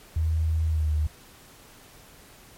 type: tone with pitch glide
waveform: sine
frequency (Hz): 80 to 76.43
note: D#2 to D#2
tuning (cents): +49 to -30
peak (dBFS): -21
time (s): 0.16-1.07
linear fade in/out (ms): 5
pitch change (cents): -79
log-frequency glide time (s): 0.69-0.88
effects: pink hiss -51 dBFS RMS until 2.57 s + MP3 64 kbps